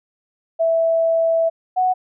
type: tone pair in turn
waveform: sine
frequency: 658 / 739.5 Hz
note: E5 / F#5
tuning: -3 / -1 cents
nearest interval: major second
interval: 202 cents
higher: second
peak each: -14 / -14 dBFS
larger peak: neither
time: 0.59-1.5 / 1.76-1.94 s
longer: first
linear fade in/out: 20 ms
effects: none